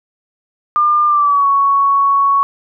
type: tone with pitch glide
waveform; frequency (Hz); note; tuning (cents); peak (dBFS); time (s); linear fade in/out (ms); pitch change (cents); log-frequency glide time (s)
sine; 1200 to 1113.2; D6 to C#6; +37 to +7; -9; 0.76-2.43; 0; -130; 1.07-1.47
effects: none